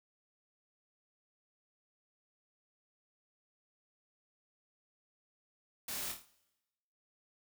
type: noise with echo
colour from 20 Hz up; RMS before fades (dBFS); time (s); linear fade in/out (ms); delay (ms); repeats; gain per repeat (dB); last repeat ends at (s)
white; -41; 5.88-6.12; 5; 26; 5; -5; 6.25
effects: noise-tail reverb RT60 1.0 s tail -20 dB re dry